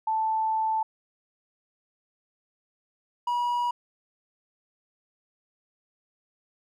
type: tone pair in turn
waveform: sine / triangle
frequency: 880 / 966 Hz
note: A5 / B5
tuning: 0 / -39 cents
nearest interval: major second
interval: 161 cents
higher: second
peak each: -23 / -22 dBFS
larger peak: second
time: 0.07-0.83 / 3.27-3.71 s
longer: first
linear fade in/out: 5 ms
effects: none